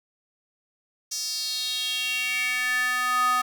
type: tone with high-pass filter sweep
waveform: square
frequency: 250 Hz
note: B3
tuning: 21 cents sharp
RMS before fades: -26 dBFS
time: 1.11-3.42 s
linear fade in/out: 10 ms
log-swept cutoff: 5700 to 1100 Hz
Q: 4.9
effects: none